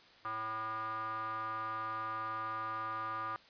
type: tone with band-pass filter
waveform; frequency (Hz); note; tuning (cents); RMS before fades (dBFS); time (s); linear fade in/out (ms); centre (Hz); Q
square; 110; A2; 0; -39; 0.25-3.36; 0; 1200; 7.4
effects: white hiss -60 dBFS RMS until 3.49 s + resampled to 11025 Hz